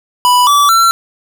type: tone with pitch steps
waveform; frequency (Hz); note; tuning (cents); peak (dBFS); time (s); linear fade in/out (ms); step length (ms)
square; 987.8 / 1154.5 / 1349.4; B5 / D6 / E6; 0 / -30 / +40; -7; 0.25-0.91; 0; 220
effects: 8-bit